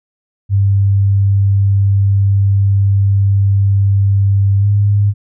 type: tone with pitch glide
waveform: sine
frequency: 99 to 101.9 Hz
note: G2 to G#2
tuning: +18 to -32 cents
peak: -8 dBFS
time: 0.49-5.14 s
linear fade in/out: 50 ms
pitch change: +50 cents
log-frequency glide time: 4.6-4.66 s
effects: none